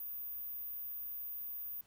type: tone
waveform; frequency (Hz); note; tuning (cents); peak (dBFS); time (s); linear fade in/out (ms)
sine; 14917; A#9; 0; -40; 0-1.81; 2
effects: pink hiss -69 dBFS RMS until 1.86 s